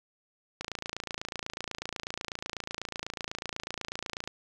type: click train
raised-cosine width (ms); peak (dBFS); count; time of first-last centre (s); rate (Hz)
0.2; -17; 104; 0.61-4.275; 28.1
effects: none